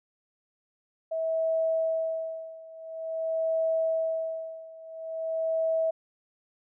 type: tone with tremolo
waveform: sine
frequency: 648 Hz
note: E5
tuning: 30 cents flat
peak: -23 dBFS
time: 1.11-5.91 s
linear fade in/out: 10 ms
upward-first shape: sine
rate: 0.48 Hz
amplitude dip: 90%
effects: none